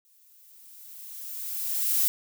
violet noise with exponential growth, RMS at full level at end -22 dBFS, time 0.05-2.08 s, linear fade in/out 0 ms, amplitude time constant 440 ms, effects none

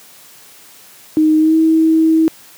sine tone with pitch glide, 311.1 to 320.8 Hz, D#4 to E4, 0 to -47 cents, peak -8 dBFS, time 1.17-2.28 s, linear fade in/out 0 ms, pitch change +53 cents, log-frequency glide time 1.38-1.56 s, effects white hiss -42 dBFS RMS until 2.57 s + high-pass 100 Hz 12 dB/octave

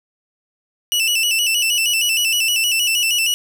sawtooth tone with vibrato, 2794 Hz, F7, in tune, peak -12 dBFS, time 0.92-3.34 s, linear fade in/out 0 ms, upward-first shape square, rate 6.4 Hz, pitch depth 79 cents each way, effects none

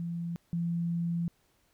sine tone pair in turn, 170 / 170 Hz, F3 / F3, -46 / -46 cents, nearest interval unison, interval 0 cents, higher neither, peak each -32 / -28 dBFS, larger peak second, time 0-0.36 / 0.53-1.28 s, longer second, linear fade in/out 0 ms, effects pink hiss -70 dBFS RMS until 1.73 s

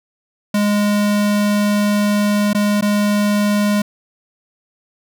square tone with dropouts, 206.5 Hz, G#3, 10 cents flat, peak -14 dBFS, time 0.54-3.82 s, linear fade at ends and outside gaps 5 ms, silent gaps 2.532-2.547 / 2.811-2.823 s, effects none

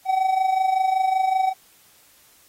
triangle tone with amplitude modulation, 759 Hz, F#5, 44 cents sharp, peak -13 dBFS, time 0.05-1.54 s, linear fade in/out 50 ms, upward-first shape sine, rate 25.3 Hz, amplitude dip 65%, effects white hiss -55 dBFS RMS until 2.48 s + AAC 48 kbps

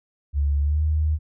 sine tone with pitch glide, 71.5 to 77.08 Hz, D2 to D#2, -46 to -16 cents, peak -18 dBFS, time 0.33-1.19 s, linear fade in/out 50 ms, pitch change +130 cents, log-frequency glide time 0.61-0.82 s, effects none

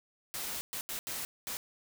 white noise bursts at uneven times, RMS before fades -38 dBFS, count 5, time 0.34-0.61 / 0.73-0.81 / 0.89-0.99 / 1.07-1.25 / 1.47-1.57 s, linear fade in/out 0 ms, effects none

